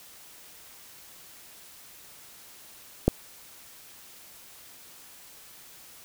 click, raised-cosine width 2 ms, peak -5 dBFS, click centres 3.08 s, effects white hiss -50 dBFS RMS until 6.04 s

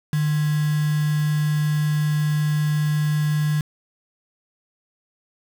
sine tone with quantisation, 150.9 Hz, D3, 47 cents sharp, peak -18 dBFS, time 0.13-3.61 s, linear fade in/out 2 ms, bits 5, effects none

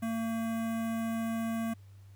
square tone with notch filter, 226.8 Hz, A#3, 47 cents flat, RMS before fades -33 dBFS, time 0.02-1.74 s, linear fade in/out 10 ms, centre 4500 Hz, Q 0.78, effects added 98 Hz sine -50 dBFS peak until 2.15 s + pink hiss -68 dBFS RMS until 2.15 s

